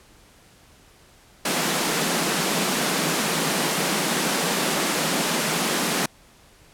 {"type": "high-pass noise", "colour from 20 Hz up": "pink", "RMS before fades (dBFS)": -23, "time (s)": [1.45, 6.06], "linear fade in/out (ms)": 5, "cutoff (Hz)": 150, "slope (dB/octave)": 96, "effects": ["pink hiss -53 dBFS RMS until 6.73 s", "low-pass 12000 Hz 12 dB/octave"]}